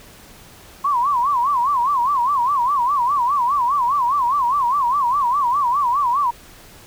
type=tone with vibrato; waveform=sine; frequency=1052 Hz; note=C6; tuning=9 cents sharp; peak=-15 dBFS; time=0.84-6.31 s; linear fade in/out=10 ms; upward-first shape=sine; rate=4.9 Hz; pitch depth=190 cents each way; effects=pink hiss -44 dBFS RMS until 6.86 s